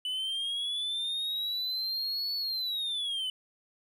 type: linear two-way sweep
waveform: triangle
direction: up then down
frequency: 2982 to 4452 to 2982 Hz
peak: -29 dBFS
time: 0.05-3.3 s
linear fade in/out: 2 ms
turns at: 2.35 s
effects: none